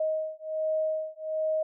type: beating tone pair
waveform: sine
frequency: 627 / 628.3 Hz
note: D#5 / D#5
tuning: +13 / +17 cents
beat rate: 1.3 Hz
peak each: -30 / -30 dBFS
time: 0-1.63 s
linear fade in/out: 5 ms
effects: none